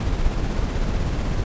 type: noise with tremolo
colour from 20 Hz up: brown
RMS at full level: -21 dBFS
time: 0-1.44 s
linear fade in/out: 5 ms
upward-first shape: square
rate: 16 Hz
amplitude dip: 25%
effects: resampled to 16000 Hz